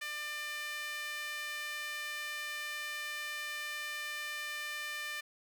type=tone with high-pass filter; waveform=sawtooth; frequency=597 Hz; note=D5; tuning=28 cents sharp; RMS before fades=-40 dBFS; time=0.01-5.21 s; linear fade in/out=10 ms; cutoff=1900 Hz; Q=2.4; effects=none